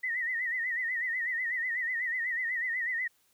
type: tone with vibrato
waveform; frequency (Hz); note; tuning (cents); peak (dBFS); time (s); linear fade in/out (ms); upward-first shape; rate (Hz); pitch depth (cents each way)
sine; 1930; B6; -40; -29; 0.03-3.08; 10; sine; 8.1; 100
effects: white hiss -69 dBFS RMS until 3.33 s